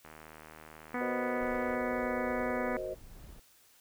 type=click train; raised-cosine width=0.5 ms; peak=-34 dBFS; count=134; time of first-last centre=0.05-1.751 s; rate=78.2 Hz
type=harmonic tone; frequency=246.9 Hz; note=B3; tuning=in tune; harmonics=1 / 2 / 3 / 4 / 5 / 6 / 7 / 8 / 9; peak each=-36 / -39 / -41 / -42 / -43 / -44 / -44 / -45 / -46 dBFS; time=0.94-2.77 s; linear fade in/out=2 ms
type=chord; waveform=sine; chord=C half-diminished seventh; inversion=second; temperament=equal; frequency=370 / 466.2 / 523.3 / 622.3 Hz; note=Gb4 / Bb4 / C5 / Eb5; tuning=0 / 0 / 0 / 0 cents; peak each=-41 / -45 / -39 / -39 dBFS; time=1-2.95 s; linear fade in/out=20 ms
type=noise with tremolo; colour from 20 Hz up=brown; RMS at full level=-48 dBFS; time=1.41-3.4 s; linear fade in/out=5 ms; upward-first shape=sine; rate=2.3 Hz; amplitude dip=40%
effects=white hiss -63 dBFS RMS until 3.8 s